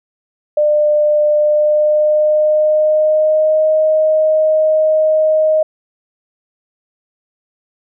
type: tone with pitch glide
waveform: sine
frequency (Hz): 599 to 623.7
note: D5 to D#5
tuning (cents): +34 to +4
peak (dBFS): -9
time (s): 0.57-5.63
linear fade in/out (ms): 5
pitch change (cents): +70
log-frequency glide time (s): 1.36-3.68
effects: none